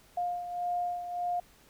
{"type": "beating tone pair", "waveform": "sine", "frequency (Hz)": [707, 708.7], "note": ["F5", "F5"], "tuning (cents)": [21, 25], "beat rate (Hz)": 1.7, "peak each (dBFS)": [-31, -38], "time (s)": [0.17, 1.4], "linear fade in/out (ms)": 5, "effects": ["pink hiss -60 dBFS RMS until 1.69 s"]}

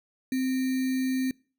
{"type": "tone with sample-and-hold", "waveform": "sine", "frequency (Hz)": 260, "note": "C4", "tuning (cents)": -11, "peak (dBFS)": -24, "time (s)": [0.32, 1.31], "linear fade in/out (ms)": 2, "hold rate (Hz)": 2100, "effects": ["noise-tail reverb RT60 0.4 s tail -25 dB re dry"]}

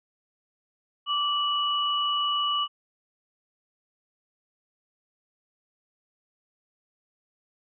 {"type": "tone pair together", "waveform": "sine", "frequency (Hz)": [1167.1, 2941], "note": ["D6", "F#7"], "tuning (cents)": [-11, -11], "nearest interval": "octave + major third", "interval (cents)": 1600, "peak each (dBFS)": -26, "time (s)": [1.06, 2.68], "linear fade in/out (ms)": 50, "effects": []}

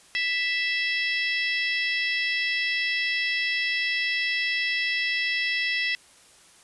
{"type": "harmonic tone", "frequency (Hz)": 659.3, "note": "E5", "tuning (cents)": 0, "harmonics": [3, 4, 5, 6, 7, 8], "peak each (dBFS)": [-26, -29, -33, -37, -39, -34], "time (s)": [0.15, 5.95], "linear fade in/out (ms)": 0, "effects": ["white hiss -54 dBFS RMS until 6.63 s", "resampled to 24000 Hz"]}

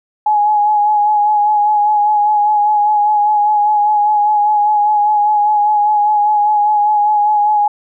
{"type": "tone with vibrato", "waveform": "sine", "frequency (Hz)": 838, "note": "G#5", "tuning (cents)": 15, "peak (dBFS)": -9, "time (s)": [0.26, 7.68], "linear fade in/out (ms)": 5, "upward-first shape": "sine", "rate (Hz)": 5, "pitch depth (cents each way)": 28, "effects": []}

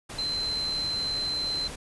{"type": "tone in noise", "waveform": "sine", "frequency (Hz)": 4086, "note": "C8", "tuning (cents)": -42, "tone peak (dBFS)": -27, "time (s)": [0.18, 1.68], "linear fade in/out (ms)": 10, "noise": "pink", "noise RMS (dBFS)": -39, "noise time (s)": [0.09, 1.76], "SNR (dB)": 9, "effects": ["resampled to 24000 Hz"]}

